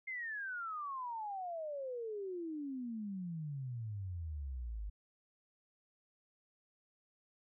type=exponential sweep; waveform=sine; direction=down; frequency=2122 to 49 Hz; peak=-39 dBFS; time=0.07-4.9 s; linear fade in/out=10 ms; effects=none